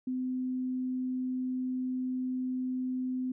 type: tone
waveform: sine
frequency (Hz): 255.4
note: C4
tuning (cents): -42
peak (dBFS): -30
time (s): 0.07-3.32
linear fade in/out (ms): 5
effects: none